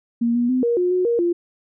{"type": "tone with pitch steps", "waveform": "sine", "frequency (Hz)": [234.7, 240.6, 255.3, 472.3, 358.4, 364.7, 470.5, 346.1], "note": ["A#3", "B3", "C4", "A#4", "F4", "F#4", "A#4", "F4"], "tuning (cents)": [12, -45, -42, 23, 45, -25, 16, -16], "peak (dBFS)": -16, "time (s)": [0.21, 1.33], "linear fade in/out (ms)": 10, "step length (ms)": 140, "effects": []}